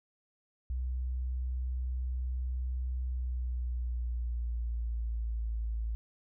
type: tone with pitch glide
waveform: sine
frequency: 62.9 to 55.71 Hz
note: B1 to A1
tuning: +32 to +22 cents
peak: -31 dBFS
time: 0.7-5.95 s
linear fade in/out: 0 ms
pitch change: -210 cents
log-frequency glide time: 3.04-5.53 s
effects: none